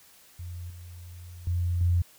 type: tone with level steps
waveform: sine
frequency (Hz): 87.4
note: F2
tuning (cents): +2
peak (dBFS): -35 / -41 / -24 / -20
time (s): 0.39-2.02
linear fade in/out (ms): 5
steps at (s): 0.7 / 1.47 / 1.81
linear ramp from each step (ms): 2
effects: white hiss -56 dBFS RMS until 2.18 s